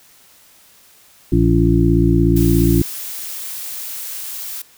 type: harmonic tone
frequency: 56.9 Hz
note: A#1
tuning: 41 cents flat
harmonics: 1 / 2 / 3 / 5 / 6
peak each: -17 / -17 / -17 / -17 / -17 dBFS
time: 1.32-2.82 s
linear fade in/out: 5 ms
type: noise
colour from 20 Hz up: blue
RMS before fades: -28 dBFS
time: 2.36-4.62 s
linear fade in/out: 5 ms
effects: white hiss -49 dBFS RMS until 4.77 s